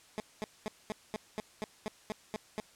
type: tone bursts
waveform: 15% pulse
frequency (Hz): 214.4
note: A3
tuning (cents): -45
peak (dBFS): -28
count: 11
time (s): 0.18-2.6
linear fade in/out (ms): 0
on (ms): 20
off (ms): 220
effects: white hiss -60 dBFS RMS until 2.75 s + low-pass 9000 Hz 12 dB/octave